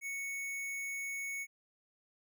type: tone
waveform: square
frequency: 2217 Hz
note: C#7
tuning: in tune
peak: -38 dBFS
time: 0.01-1.47 s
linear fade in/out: 50 ms
effects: none